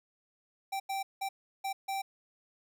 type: tone bursts at uneven times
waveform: square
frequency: 780 Hz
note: G5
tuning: 9 cents flat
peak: -33 dBFS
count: 5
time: 0.72-0.8 / 0.89-1.03 / 1.21-1.29 / 1.64-1.73 / 1.88-2.02 s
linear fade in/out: 10 ms
effects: none